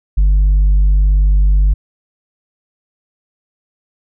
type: tone with tanh clipping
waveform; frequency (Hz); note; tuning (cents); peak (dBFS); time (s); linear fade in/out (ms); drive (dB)
triangle; 49.22; G1; +8; -8; 0.17-1.74; 10; 7
effects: none